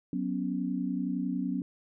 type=chord; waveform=sine; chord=F# suspended fourth; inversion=none; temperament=just; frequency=185 / 246.7 / 277.5 Hz; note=F#3 / B3 / C#4; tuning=0 / -2 / +2 cents; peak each=-33 dBFS; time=0.13-1.62 s; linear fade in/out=2 ms; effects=none